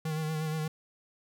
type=tone with vibrato; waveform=square; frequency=156.5 Hz; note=D#3; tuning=10 cents sharp; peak=-31 dBFS; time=0.05-0.68 s; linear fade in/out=5 ms; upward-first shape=sine; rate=8.4 Hz; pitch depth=35 cents each way; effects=none